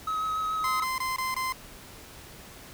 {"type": "tone with vibrato", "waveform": "triangle", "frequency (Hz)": 1275, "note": "D#6", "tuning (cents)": 42, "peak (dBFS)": -25, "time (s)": [0.07, 0.84], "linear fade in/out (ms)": 5, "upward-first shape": "sine", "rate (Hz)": 6.9, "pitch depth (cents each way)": 11}
{"type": "tone bursts", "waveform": "30% pulse", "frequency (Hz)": 1037, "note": "C6", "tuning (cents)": -16, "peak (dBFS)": -25, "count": 5, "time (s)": [0.64, 1.524], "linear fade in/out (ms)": 2, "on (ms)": 160, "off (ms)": 21}
{"effects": ["pink hiss -47 dBFS RMS until 2.73 s"]}